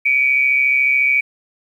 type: tone pair together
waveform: sine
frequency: 2282 / 2416 Hz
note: C#7 / D7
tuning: +50 / +48 cents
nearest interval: minor second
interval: 98 cents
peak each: -13 / -19 dBFS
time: 0.05-1.21 s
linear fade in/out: 10 ms
effects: 8-bit